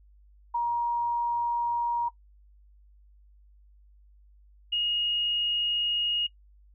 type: tone pair in turn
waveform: sine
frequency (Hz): 947 / 2869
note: A#5 / F7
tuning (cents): +27 / +46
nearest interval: octave + perfect fifth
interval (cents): 1919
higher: second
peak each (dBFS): -24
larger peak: neither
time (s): 0.54-2.09 / 4.72-6.27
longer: neither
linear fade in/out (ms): 10
effects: noise-tail reverb RT60 0.1 s tail -19 dB re dry + added 50 Hz sine -54 dBFS peak until 6.74 s

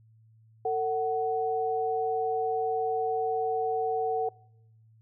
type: tone pair together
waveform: sine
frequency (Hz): 450 / 746.4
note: A4 / F#5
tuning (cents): +39 / +15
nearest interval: major sixth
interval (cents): 876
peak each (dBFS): -28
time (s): 0.65-4.29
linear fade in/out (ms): 5
effects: noise-tail reverb RT60 0.7 s tail -23 dB re dry + added 111 Hz sine -56 dBFS peak until 5.01 s

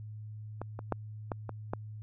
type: clicks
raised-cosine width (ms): 1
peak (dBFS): -23 / -26 / -15 / -19 / -24 / -18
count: 6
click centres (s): 0.616 / 0.791 / 0.923 / 1.318 / 1.493 / 1.735
effects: added 107 Hz sine -41 dBFS peak until 2.02 s

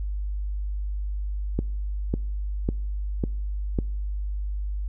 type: click train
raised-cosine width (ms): 3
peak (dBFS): -11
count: 5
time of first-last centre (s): 1.59-3.788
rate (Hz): 1.82
effects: noise-tail reverb RT60 0.8 s tail -26 dB re dry + added 50 Hz sine -26 dBFS peak until 4.88 s

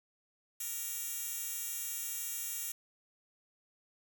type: tone with high-pass filter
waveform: 10% pulse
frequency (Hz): 466.2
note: A#4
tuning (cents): 0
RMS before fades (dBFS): -39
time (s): 0.6-2.72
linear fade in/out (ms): 5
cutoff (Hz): 8800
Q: 0.63
effects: none

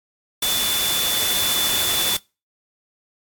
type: tone in noise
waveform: sine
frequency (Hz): 3488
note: A7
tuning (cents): -16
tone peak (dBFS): -22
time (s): 0.42-2.17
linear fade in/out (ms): 5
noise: white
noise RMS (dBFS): -22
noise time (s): 0.42-2.17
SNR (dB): -3
effects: noise-tail reverb RT60 0.3 s tail -25 dB re dry + AAC 64 kbps

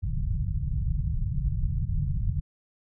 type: low-pass noise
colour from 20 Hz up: pink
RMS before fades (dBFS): -27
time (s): 0.02-2.41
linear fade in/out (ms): 20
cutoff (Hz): 160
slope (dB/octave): 48
effects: none

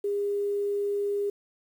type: tone with quantisation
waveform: sine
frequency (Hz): 405.8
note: G#4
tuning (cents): -40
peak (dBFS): -25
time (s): 0.04-1.3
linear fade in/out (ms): 5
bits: 9
effects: none

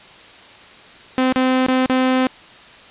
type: tone with dropouts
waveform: sawtooth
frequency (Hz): 258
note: C4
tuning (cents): -24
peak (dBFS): -10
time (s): 1.18-2.27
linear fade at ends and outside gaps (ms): 0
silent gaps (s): 1.325-1.36 / 1.664-1.684 / 1.86-1.897
effects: white hiss -42 dBFS RMS until 2.9 s + resampled to 8000 Hz

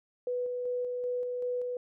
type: tone with tremolo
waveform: sine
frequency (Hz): 493.9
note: B4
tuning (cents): 0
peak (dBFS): -29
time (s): 0.27-1.77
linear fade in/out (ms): 2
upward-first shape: square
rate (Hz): 2.6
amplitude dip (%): 25
effects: none

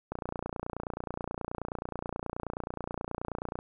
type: click train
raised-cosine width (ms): 1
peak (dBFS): -20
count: 103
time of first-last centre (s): 0.12-3.589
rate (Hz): 29.4
effects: none

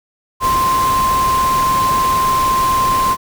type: tone in noise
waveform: sine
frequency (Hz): 1046.5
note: C6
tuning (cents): 0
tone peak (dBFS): -12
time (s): 0.4-3.17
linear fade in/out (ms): 50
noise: pink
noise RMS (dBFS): -23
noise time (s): 0.4-3.17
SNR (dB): +8
effects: none

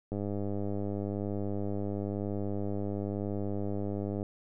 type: click train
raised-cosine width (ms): 2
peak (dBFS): -22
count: 416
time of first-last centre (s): 0.12-4.229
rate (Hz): 101
effects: none

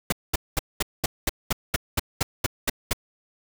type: noise bursts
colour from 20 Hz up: pink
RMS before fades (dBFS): -22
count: 13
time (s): 0.1-2.932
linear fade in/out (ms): 5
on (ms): 24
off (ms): 210
effects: none

